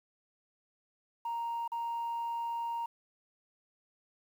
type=tone with dropouts; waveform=sine; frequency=932.3 Hz; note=A#5; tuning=in tune; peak=-31 dBFS; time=1.25-2.86 s; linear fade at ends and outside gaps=5 ms; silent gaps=1.678-1.718 s; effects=tanh soft clip ceiling -31 dBFS + 10-bit